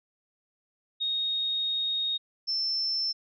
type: tone pair in turn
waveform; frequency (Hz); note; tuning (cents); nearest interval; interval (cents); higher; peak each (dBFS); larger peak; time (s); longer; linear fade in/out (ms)
sine; 3729 / 5328; A#7 / E8; 0 / +18; tritone; 618; second; -26; neither; 1-2.18 / 2.47-3.13; first; 20
effects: none